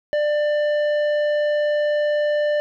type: tone with tanh clipping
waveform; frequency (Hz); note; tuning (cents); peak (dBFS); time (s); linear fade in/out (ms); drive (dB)
triangle; 594; D5; +20; -19; 0.13-2.6; 0; 14
effects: none